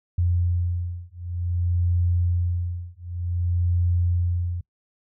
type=beating tone pair; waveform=sine; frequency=87.31 / 87.85 Hz; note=F2 / F2; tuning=0 / +11 cents; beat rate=0.54 Hz; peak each=-24 dBFS; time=0.18-4.61 s; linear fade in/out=5 ms; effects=noise-tail reverb RT60 0.1 s tail -23 dB re dry